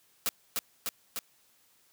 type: noise with echo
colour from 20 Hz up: white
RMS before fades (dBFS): -29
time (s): 0.26-0.29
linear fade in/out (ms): 0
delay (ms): 300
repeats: 3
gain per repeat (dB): -2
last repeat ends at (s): 1.19
effects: white hiss -66 dBFS RMS until 1.92 s + high-pass 60 Hz 12 dB/octave